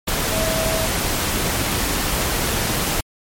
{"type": "tone in noise", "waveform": "sine", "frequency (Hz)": 645, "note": "E5", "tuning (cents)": -38, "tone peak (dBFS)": -23, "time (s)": [0.32, 0.87], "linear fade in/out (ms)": 10, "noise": "pink", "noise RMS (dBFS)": -21, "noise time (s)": [0.07, 3.01], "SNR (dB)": -5, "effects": ["MP3 64 kbps"]}